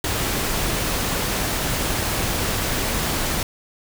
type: noise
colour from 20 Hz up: pink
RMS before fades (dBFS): -23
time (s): 0.04-3.43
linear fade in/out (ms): 2
effects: none